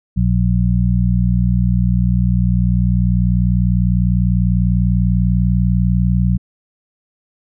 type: harmonic tone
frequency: 60.1 Hz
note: B1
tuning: 46 cents flat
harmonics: 1 / 2 / 3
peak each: -16 / -16 / -16 dBFS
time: 0.16-6.38 s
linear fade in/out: 20 ms
effects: none